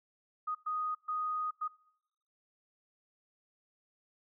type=tone bursts at uneven times; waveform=sine; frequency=1244 Hz; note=D#6; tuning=1 cent flat; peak=-32 dBFS; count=4; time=0.47-0.55 / 0.66-0.95 / 1.08-1.51 / 1.61-1.68 s; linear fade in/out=10 ms; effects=noise-tail reverb RT60 0.9 s tail -25 dB re dry